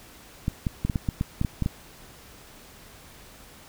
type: clicks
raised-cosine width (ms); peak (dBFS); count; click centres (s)
5; -12; 11; 0.481 / 0.668 / 0.85 / 0.898 / 0.958 / 1.088 / 1.211 / 1.414 / 1.448 / 1.623 / 1.661
effects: pink hiss -49 dBFS RMS until 3.68 s